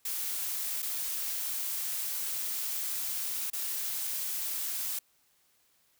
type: noise with dropouts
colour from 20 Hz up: blue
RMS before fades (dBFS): -34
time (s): 0.05-4.99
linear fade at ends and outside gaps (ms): 5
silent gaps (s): 0.822-0.826 / 3.502-3.531
effects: white hiss -69 dBFS RMS until 5.99 s